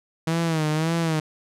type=tone with vibrato; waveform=sawtooth; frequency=160 Hz; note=D#3; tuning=49 cents sharp; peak=-17 dBFS; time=0.27-1.2 s; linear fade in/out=5 ms; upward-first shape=sine; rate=1.8 Hz; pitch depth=83 cents each way; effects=low-pass 10000 Hz 12 dB/octave